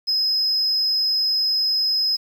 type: tone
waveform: sine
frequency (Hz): 5090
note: D#8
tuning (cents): +39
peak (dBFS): -16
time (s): 0.07-2.17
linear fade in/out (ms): 20
effects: tanh soft clip ceiling -15 dBFS + 8-bit